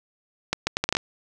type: accelerating click train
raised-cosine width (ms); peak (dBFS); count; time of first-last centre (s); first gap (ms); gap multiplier
0.2; -5; 8; 0.53-0.969; 140; 0.71
effects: none